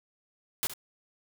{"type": "noise with echo", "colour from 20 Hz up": "white", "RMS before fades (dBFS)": -29, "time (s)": [0.63, 0.67], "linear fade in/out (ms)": 0, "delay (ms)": 66, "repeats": 1, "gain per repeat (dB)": -13, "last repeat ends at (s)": 0.736, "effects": []}